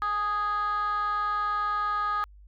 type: tone with frequency modulation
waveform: sine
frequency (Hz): 1244.5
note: D#6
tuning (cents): 0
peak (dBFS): -23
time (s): 0.02-2.24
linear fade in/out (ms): 0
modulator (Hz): 413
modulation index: 0.56
effects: tanh soft clip ceiling -23 dBFS + added 50 Hz sine -48 dBFS peak until 2.47 s